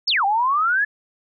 sine exponential two-way sweep, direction down then up, 5550 to 772 to 1742 Hz, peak -16 dBFS, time 0.07-0.85 s, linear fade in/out 10 ms, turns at 0.25 s, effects none

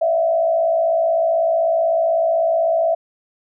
sine tone with frequency modulation, 659.3 Hz, E5, in tune, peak -14 dBFS, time 0.01-2.95 s, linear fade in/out 10 ms, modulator 56 Hz, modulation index 0.7, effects none

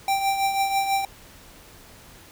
square tone with tremolo, 784 Hz, G5, in tune, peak -19 dBFS, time 0.08-1.05 s, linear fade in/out 2 ms, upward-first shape triangle, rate 6.1 Hz, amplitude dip 60%, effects pink hiss -48 dBFS RMS until 2.31 s

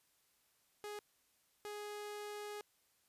sawtooth tone bursts at uneven times, 415.9 Hz, G#4, 2 cents sharp, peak -40 dBFS, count 2, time 0.84-0.99 / 1.65-2.61 s, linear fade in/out 0 ms, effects white hiss -75 dBFS RMS until 3.08 s + resampled to 32000 Hz

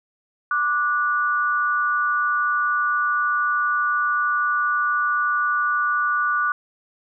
sine tone pair together, 1175.9 / 1463 Hz, D6 / F#6, +2 / -20 cents, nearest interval major third, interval 378 cents, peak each -21 dBFS, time 0.51-6.52 s, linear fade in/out 2 ms, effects none

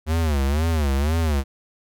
square tone with vibrato, 74.9 Hz, D2, 35 cents sharp, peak -19 dBFS, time 0.06-1.44 s, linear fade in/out 50 ms, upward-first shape sine, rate 2 Hz, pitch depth 180 cents each way, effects none

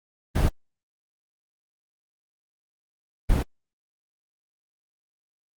brown noise bursts at uneven times, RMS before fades -20 dBFS, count 2, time 0.35-0.49 / 3.29-3.43 s, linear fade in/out 10 ms, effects Opus 24 kbps

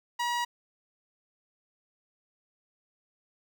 sawtooth tone with notch filter, 960 Hz, B5, 49 cents flat, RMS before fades -30 dBFS, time 0.19-0.45 s, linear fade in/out 10 ms, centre 11000 Hz, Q 0.91, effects none

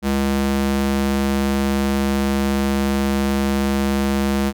square tone with high-pass filter, 68.6 Hz, C#2, 17 cents flat, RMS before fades -19 dBFS, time 0.02-4.53 s, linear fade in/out 50 ms, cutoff 150 Hz, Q 1.9, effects none

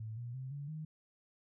sine tone with pitch steps, 110 / 119.96 / 130.81 / 142.65 / 155.56 Hz, A2 / B2 / C3 / C#3 / D#3, 0 / -50 / 0 / +50 / 0 cents, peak -40 dBFS, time 0-0.85 s, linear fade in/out 5 ms, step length 170 ms, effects none

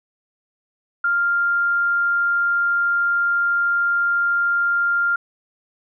sine tone, 1396.9 Hz, F6, in tune, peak -16 dBFS, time 1.04-5.16 s, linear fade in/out 5 ms, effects none

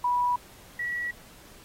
sine tone pair in turn, 979 / 1932.2 Hz, B5 / B6, -15 / -38 cents, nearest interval octave, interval 1177 cents, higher second, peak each -22 / -28 dBFS, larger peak first, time 0.04-0.36 / 0.79-1.11 s, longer neither, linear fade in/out 5 ms, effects pink hiss -52 dBFS RMS until 1.64 s + AAC 48 kbps

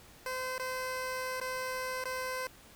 15% pulse tone with dropouts, 514 Hz, C5, 31 cents flat, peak -28 dBFS, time 0.26-2.47 s, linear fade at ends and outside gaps 2 ms, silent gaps 0.581-0.596 / 1.401-1.413 / 2.04-2.054 s, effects pink hiss -56 dBFS RMS until 2.75 s

